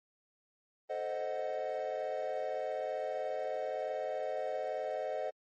triangle chord, A diminished seventh, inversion none, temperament equal, 440 / 523.3 / 622.3 / 740 Hz, A4 / C5 / Eb5 / Gb5, 0 / 0 / 0 / 0 cents, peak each -40 / -36 / -35 / -38 dBFS, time 0.89-5.31 s, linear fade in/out 20 ms, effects tanh soft clip ceiling -26 dBFS + MP3 32 kbps

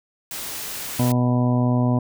white noise, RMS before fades -31 dBFS, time 0.31-1.12 s, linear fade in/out 2 ms
harmonic tone, 123.47 Hz, B2, in tune, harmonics 1 / 2 / 3 / 4 / 5 / 6 / 7 / 8, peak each -19 / -20 / -34 / -34 / -29 / -33 / -39 / -32 dBFS, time 0.99-1.99 s, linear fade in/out 5 ms
effects none

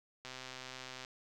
click train, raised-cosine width 0.2 ms, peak -28 dBFS, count 104, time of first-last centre 0.25-1.048 s, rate 129 Hz, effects none

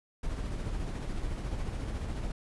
brown noise with tremolo, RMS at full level -33 dBFS, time 0.23-2.32 s, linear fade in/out 5 ms, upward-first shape sine, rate 14 Hz, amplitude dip 35%, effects resampled to 24000 Hz

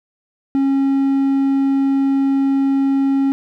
triangle tone, 273 Hz, C#4, 26 cents flat, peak -11 dBFS, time 0.55-3.32 s, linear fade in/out 0 ms, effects none

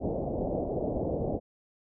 white low-pass noise, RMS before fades -31 dBFS, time 0-1.4 s, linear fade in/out 50 ms, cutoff 680 Hz, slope 48 dB/octave, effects none

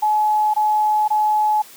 sine tone bursts, 851 Hz, G#5, 42 cents sharp, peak -14 dBFS, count 3, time 0.02-1.622 s, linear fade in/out 10 ms, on 520 ms, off 21 ms, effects white hiss -43 dBFS RMS until 1.76 s + high-pass 150 Hz 12 dB/octave

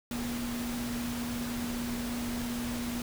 sine tone in noise, 239.7 Hz, A#3, 48 cents sharp, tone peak -33 dBFS, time 0.11-3.02 s, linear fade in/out 2 ms, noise pink, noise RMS -39 dBFS, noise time 0.11-3.02 s, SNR +3 dB, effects none

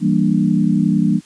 sine chord, E half-diminished seventh, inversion none, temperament equal, 164.81 / 196 / 233.1 / 293.7 Hz, E3 / G3 / Bb3 / D4, 0 / 0 / 0 / 0 cents, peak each -18 / -16 / -18 / -20 dBFS, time 0-1.21 s, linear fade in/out 50 ms, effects white hiss -48 dBFS RMS until 1.25 s + resampled to 22050 Hz

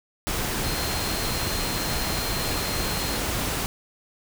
sine tone in noise, 4186 Hz, C8, in tune, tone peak -34 dBFS, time 0.64-3.17 s, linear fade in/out 0 ms, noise pink, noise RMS -27 dBFS, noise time 0.27-3.66 s, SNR -10 dB, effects none

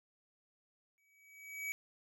square tone with exponential growth, 2276 Hz, C#7, 45 cents sharp, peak -36 dBFS, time 0.98-1.72 s, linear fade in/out 0 ms, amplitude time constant 160 ms, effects none

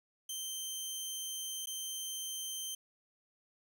15% pulse tone with dropouts, 3121 Hz, G7, 8 cents flat, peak -31 dBFS, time 0.29-2.75 s, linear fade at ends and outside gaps 5 ms, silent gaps 1.659-1.67 s, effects 12-bit

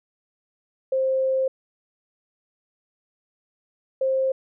sine tone pair in turn, 527 / 529 Hz, C5 / C5, +12 / +19 cents, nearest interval unison, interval 7 cents, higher second, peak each -19 dBFS, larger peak neither, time 0.92-1.48 / 4.01-4.32 s, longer first, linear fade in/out 5 ms, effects none

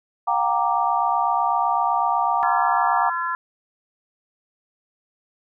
sine chord, G minor seventh, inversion third, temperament equal with one note detuned, 716 / 784 / 932.3 / 1174.7 Hz, F5 / G5 / Bb5 / D6, +43 / 0 / 0 / 0 cents, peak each -24 / -24 / -22 / -24 dBFS, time 0.27-3.1 s, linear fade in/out 10 ms
harmonic tone, 340.6 Hz, F4, 43 cents flat, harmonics 3 / 4 / 5, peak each -25 / -27 / -29 dBFS, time 2.43-3.35 s, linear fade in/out 0 ms
effects none

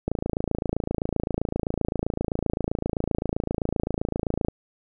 click train, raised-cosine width 2 ms, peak -11 dBFS, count 123, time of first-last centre 0.08-4.484 s, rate 27.7 Hz, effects none

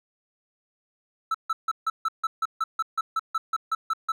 triangle tone bursts, 1319 Hz, E6, 1 cent sharp, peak -20 dBFS, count 16, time 1.31-4.12 s, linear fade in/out 5 ms, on 35 ms, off 150 ms, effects none

